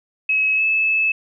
sine tone with pitch glide, 2567 to 2607 Hz, E7 to E7, -47 to -20 cents, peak -15 dBFS, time 0.29-1.12 s, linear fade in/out 5 ms, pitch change +27 cents, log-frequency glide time 0.55-0.63 s, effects none

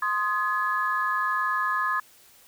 sine chord, Ab major, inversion first, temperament equal with one note detuned, 1046.5 / 1244.5 / 1696.1 Hz, C6 / Eb6 / Ab6, 0 / 0 / +36 cents, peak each -27 dBFS, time 0.02-2 s, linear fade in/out 5 ms, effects tanh soft clip ceiling -13 dBFS + white hiss -55 dBFS RMS until 2.47 s

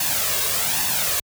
white noise with flanger, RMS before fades -22 dBFS, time 0-1.2 s, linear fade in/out 5 ms, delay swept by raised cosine 1.1 to 1.85 ms, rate 1.2 Hz, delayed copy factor +0.6, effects high-pass 60 Hz 12 dB/octave

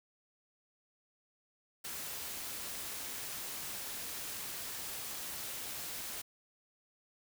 white noise, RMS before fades -42 dBFS, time 1.84-6.22 s, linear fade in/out 10 ms, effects none

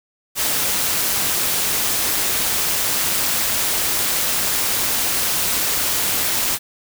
white noise with amplitude modulation, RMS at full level -18 dBFS, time 0.35-6.59 s, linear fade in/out 50 ms, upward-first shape sine, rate 203 Hz, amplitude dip 40%, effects none

